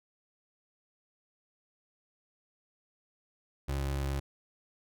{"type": "tone", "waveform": "30% pulse", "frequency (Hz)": 68.8, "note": "C#2", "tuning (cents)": -12, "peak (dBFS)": -28, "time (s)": [3.68, 4.2], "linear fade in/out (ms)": 10, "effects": []}